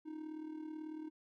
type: tone with amplitude modulation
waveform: triangle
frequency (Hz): 311.1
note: D#4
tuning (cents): 0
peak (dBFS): -38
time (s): 0.05-1.1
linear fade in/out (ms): 20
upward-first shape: sine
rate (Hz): 38.2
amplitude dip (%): 65
effects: none